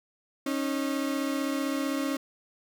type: tone pair together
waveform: 35% pulse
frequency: 273.6 / 309.2 Hz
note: C#4 / D#4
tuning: -23 / -11 cents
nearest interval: major second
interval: 212 cents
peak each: -27 / -31 dBFS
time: 0.46-2.17 s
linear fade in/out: 5 ms
effects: none